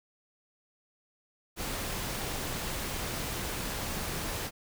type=noise; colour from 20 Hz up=pink; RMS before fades=-35 dBFS; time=1.56-4.51 s; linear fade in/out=50 ms; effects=none